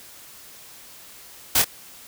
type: noise with echo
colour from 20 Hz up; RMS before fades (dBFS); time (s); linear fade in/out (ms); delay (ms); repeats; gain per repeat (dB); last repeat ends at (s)
white; -18; 1.55-1.62; 5; 25; 1; -5; 1.645
effects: white hiss -45 dBFS RMS until 2.07 s